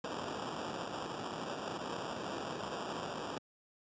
white noise with sample-and-hold, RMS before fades -40 dBFS, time 0.04-3.38 s, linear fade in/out 2 ms, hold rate 2100 Hz, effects high-pass 150 Hz 12 dB/octave + resampled to 16000 Hz

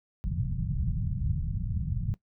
white low-pass noise, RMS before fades -30 dBFS, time 0.24-2.14 s, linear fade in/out 0 ms, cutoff 170 Hz, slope 48 dB/octave, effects noise-tail reverb RT60 0.1 s tail -18 dB re dry

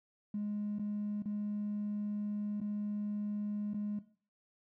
triangle tone with dropouts, 207.7 Hz, G#3, in tune, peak -30 dBFS, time 0.34-3.99 s, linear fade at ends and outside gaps 5 ms, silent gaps 0.786-0.794 / 1.223-1.256 / 2.603-2.613 / 3.735-3.743 s, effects noise-tail reverb RT60 0.4 s tail -17 dB re dry + tanh soft clip ceiling -32 dBFS

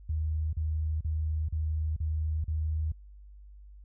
sine tone bursts, 78.1 Hz, D#2, 7 cents sharp, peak -27 dBFS, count 6, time 0.09-2.92 s, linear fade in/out 5 ms, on 440 ms, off 38 ms, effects added 50 Hz sine -47 dBFS peak until 3.84 s

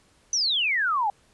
sine exponential sweep, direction down, 6160 to 784 Hz, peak -21 dBFS, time 0.33-1.1 s, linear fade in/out 2 ms, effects pink hiss -61 dBFS RMS until 1.33 s + resampled to 24000 Hz

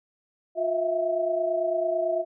sine tone cluster, 357.5 / 648 / 677 Hz, F4 / E5 / E5, +41 / -30 / +46 cents, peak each -31 / -24 / -31 dBFS, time 0.55-2.25 s, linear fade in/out 50 ms, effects none

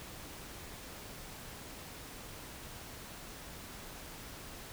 silence, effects pink hiss -48 dBFS RMS until 4.72 s

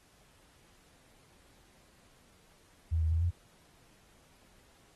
sine tone with pitch steps, 81.5 / 79.8 / 81.9 / 86.5 Hz, E2 / D#2 / E2 / F2, -19 / +44 / -11 / -16 cents, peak -26 dBFS, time 2.91-3.31 s, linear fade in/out 20 ms, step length 100 ms, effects pink hiss -64 dBFS RMS until 4.95 s + AAC 32 kbps

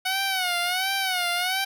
10% pulse tone with vibrato, 739 Hz, F#5, 2 cents flat, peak -15 dBFS, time 0.05-1.65 s, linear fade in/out 10 ms, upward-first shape sine, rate 1.4 Hz, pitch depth 100 cents each way, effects none

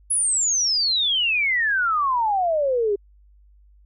sine exponential sweep, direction down, 10548 to 392 Hz, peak -18 dBFS, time 0.1-2.96 s, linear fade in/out 10 ms, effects added 50 Hz sine -50 dBFS peak until 3.85 s

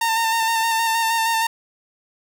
sawtooth tone with vibrato, 907 Hz, A#5, 48 cents flat, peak -14 dBFS, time 0.01-1.47 s, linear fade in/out 5 ms, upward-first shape square, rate 6.4 Hz, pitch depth 21 cents each way, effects none

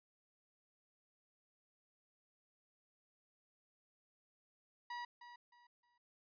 30% pulse tone with echo, 963 Hz, B5, 44 cents flat, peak -40 dBFS, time 4.9-5.05 s, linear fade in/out 5 ms, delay 310 ms, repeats 3, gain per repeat -11 dB, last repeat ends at 5.98 s, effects resampled to 11025 Hz

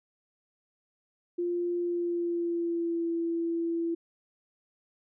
sine tone with pitch glide, 349.2 to 335 Hz, F4 to E4, 0 to +28 cents, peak -27 dBFS, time 1.38-3.95 s, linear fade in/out 10 ms, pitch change -72 cents, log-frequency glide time 1.78-3.1 s, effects none

